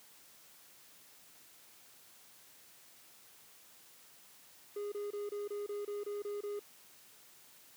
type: tone bursts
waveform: triangle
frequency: 410.8 Hz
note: G#4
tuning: 19 cents flat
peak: -35 dBFS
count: 10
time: 4.76-6.594 s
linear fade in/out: 5 ms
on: 160 ms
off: 26 ms
effects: white hiss -60 dBFS RMS until 7.76 s + high-pass 100 Hz 12 dB/octave